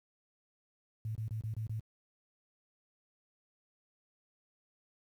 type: tone bursts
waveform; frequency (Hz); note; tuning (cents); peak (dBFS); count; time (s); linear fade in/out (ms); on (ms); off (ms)
sine; 110; A2; 0; -34; 6; 1.05-1.795; 0; 100; 29
effects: high-pass 60 Hz 12 dB/octave + 11-bit